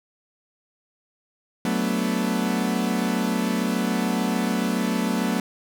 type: chord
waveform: 40% pulse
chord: B minor seventh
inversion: second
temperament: equal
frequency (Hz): 185 / 220 / 246.9 / 293.7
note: F#3 / A3 / B3 / D4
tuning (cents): 0 / 0 / 0 / 0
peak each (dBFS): -26 / -25 / -26 / -31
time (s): 1.65-5.4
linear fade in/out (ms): 2
effects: none